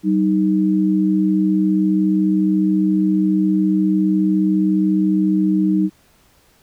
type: tone pair together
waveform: sine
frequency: 191.5 / 311.1 Hz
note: G3 / D#4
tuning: -40 / 0 cents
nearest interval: minor sixth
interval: 840 cents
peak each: -16 dBFS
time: 0.03-5.9 s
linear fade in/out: 50 ms
effects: pink hiss -55 dBFS RMS until 6.62 s